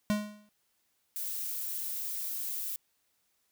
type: tone with exponential decay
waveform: square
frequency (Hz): 209.3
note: G#3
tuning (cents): +14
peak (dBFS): -24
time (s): 0.1-0.49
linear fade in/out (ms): 0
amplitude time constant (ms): 83
type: noise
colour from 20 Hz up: violet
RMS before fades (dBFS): -36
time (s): 1.16-2.76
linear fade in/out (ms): 0
effects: white hiss -75 dBFS RMS until 3.51 s